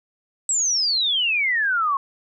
sine exponential sweep, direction down, 7902 to 1071 Hz, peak -18 dBFS, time 0.49-1.97 s, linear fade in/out 2 ms, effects none

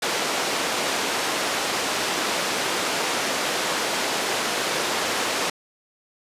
pink band-pass noise, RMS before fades -25 dBFS, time 0.02-5.5 s, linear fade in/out 5 ms, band 380 to 7500 Hz, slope 12 dB/octave, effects resampled to 32000 Hz

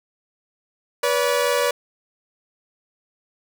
sawtooth tone pair together, 488.7 / 573 Hz, B4 / D5, -18 / -43 cents, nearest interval minor third, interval 275 cents, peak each -17 dBFS, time 1.03-1.71 s, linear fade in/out 5 ms, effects none

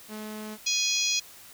sawtooth tone, 214.4 Hz, A3, 45 cents flat, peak -32 dBFS, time 0.08-0.58 s, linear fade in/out 50 ms
harmonic tone, 830.6 Hz, G#5, in tune, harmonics 3 / 4 / 5 / 6 / 7 / 8, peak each -31 / -31 / -31 / -31 / -31 / -31 dBFS, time 0.66-1.2 s, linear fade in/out 10 ms
effects white hiss -49 dBFS RMS until 1.53 s

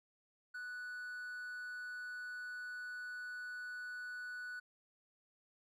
triangle tone with amplitude modulation, 1480 Hz, F#6, in tune, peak -40 dBFS, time 0.54-4.6 s, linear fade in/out 10 ms, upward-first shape sine, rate 260 Hz, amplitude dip 25%, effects none

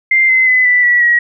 sine tone with pitch steps, 2093 / 2055 / 2017 / 1980.1 / 1943.8 / 1908.2 Hz, C7 / C7 / B6 / B6 / B6 / A#6, 0 / -32 / +36 / +4 / -28 / +40 cents, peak -7 dBFS, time 0.11-1.19 s, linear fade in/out 5 ms, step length 180 ms, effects none

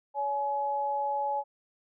sine tone pair together, 565 / 846 Hz, C#5 / G#5, +33 / +32 cents, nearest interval perfect fifth, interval 699 cents, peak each -34 / -28 dBFS, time 0.14-1.44 s, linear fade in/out 50 ms, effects none

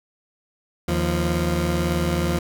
20% pulse tone pair together, 77.8 / 173.85 Hz, D#2 / F3, 0 / -8 cents, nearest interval octave + major second, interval 1392 cents, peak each -18 dBFS, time 0.88-2.39 s, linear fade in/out 5 ms, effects none

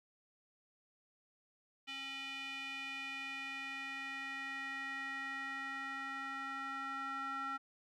square tone with band-pass filter sweep, 271.2 Hz, C#4, 38 cents flat, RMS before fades -43 dBFS, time 1.87-7.58 s, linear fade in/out 20 ms, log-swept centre 2800 to 1400 Hz, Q 3.9, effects none

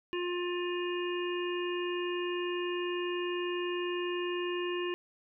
harmonic tone, 354 Hz, F4, 23 cents sharp, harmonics 1 / 3 / 5 / 7 / 8, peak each -32 / -41 / -43 / -44 / -42 dBFS, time 0.13-4.94 s, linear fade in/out 0 ms, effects none

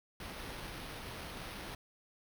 pink noise with sample-and-hold, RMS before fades -45 dBFS, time 0.2-1.75 s, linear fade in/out 2 ms, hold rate 7350 Hz, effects none

